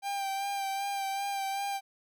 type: tone with vibrato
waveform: 45% pulse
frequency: 790 Hz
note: G5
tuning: 13 cents sharp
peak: -31 dBFS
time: 0.02-1.81 s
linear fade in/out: 50 ms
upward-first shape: sine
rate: 2.6 Hz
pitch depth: 26 cents each way
effects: none